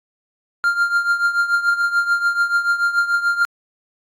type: tone with tremolo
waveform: triangle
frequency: 1396.9 Hz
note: F6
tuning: in tune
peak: -10 dBFS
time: 0.64-3.45 s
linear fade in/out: 0 ms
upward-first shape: triangle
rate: 6.9 Hz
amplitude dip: 80%
effects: AAC 48 kbps